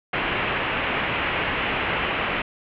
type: low-pass noise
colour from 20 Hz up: white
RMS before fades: -25 dBFS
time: 0.13-2.42 s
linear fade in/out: 5 ms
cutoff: 2900 Hz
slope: 48 dB/octave
effects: none